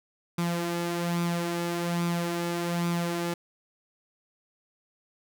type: tone with flanger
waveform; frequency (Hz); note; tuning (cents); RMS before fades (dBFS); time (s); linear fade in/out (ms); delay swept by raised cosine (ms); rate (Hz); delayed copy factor
sawtooth; 171.9; F3; -27; -29; 0.38-3.34; 5; 0.83 to 3.53; 1.2; +0.5
effects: none